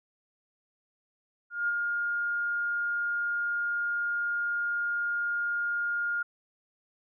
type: tone with ADSR envelope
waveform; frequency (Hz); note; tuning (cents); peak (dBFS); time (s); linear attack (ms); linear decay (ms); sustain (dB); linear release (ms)
sine; 1416; F6; +23; -24; 1.5-6.23; 180; 33; -3; 9
effects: none